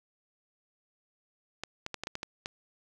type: clicks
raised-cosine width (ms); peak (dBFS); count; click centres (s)
0.2; -18; 8; 1.636 / 1.864 / 1.943 / 2.036 / 2.071 / 2.154 / 2.231 / 2.459
effects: none